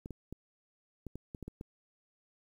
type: clicks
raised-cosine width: 3 ms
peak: -29 dBFS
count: 9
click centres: 0.059 / 0.107 / 0.326 / 1.067 / 1.156 / 1.348 / 1.427 / 1.48 / 1.611 s
effects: 10-bit